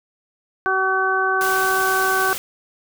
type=harmonic tone; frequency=379.9 Hz; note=F#4; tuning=46 cents sharp; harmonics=1 / 2 / 3 / 4; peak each=-24 / -24 / -22 / -20 dBFS; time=0.66-2.33 s; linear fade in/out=0 ms
type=noise; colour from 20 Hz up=white; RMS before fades=-28 dBFS; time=1.41-2.38 s; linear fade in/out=0 ms
effects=none